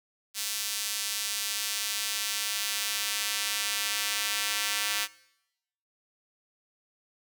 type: tone with high-pass filter sweep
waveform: square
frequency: 103.83 Hz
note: G#2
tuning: in tune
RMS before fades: -31 dBFS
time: 0.34-5.08 s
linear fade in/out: 50 ms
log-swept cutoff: 4400 to 2300 Hz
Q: 0.78
effects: noise-tail reverb RT60 0.9 s tail -22 dB re dry